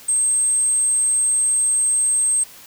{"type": "tone", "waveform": "sine", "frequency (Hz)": 8360, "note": "C9", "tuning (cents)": -2, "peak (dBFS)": -15, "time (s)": [0.08, 2.44], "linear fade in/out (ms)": 10, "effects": ["white hiss -43 dBFS RMS until 2.66 s"]}